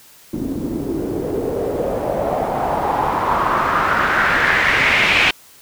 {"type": "noise with low-pass filter sweep", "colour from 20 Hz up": "white", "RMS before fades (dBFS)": -18, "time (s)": [0.33, 5.31], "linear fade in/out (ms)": 5, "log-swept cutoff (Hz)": [260, 2600], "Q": 3.5, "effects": ["white hiss -46 dBFS RMS until 5.61 s"]}